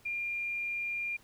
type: tone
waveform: sine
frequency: 2400 Hz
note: D7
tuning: 37 cents sharp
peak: -32 dBFS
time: 0.05-1.17 s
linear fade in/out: 10 ms
effects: pink hiss -62 dBFS RMS until 1.23 s